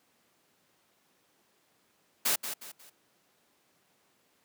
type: noise with echo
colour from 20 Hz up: white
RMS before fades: -27 dBFS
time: 2.25-2.36 s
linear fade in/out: 10 ms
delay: 180 ms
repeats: 3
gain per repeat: -9 dB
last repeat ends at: 2.9 s
effects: pink hiss -69 dBFS RMS until 4.44 s + high-pass 200 Hz 12 dB/octave